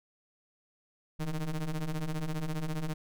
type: ring-modulated tone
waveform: square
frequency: 77 Hz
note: D#2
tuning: 17 cents flat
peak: -29 dBFS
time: 1.19-2.94 s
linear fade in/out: 10 ms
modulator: 84.4 Hz
effects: none